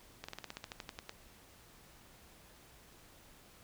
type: slowing click train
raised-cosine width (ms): 0.2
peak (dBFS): -25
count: 13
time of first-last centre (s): 0.24-1.094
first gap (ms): 45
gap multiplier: 1.08
effects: pink hiss -60 dBFS RMS until 3.63 s